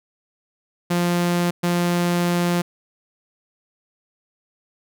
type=tone bursts at uneven times; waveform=sawtooth; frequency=174.61 Hz; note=F3; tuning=in tune; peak=-14 dBFS; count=2; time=0.9-1.51 / 1.63-2.62 s; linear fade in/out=10 ms; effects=none